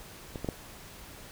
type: clicks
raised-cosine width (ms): 2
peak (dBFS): -23 / -20 / -16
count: 3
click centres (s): 0.358 / 0.446 / 0.488
effects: pink hiss -48 dBFS RMS until 1.31 s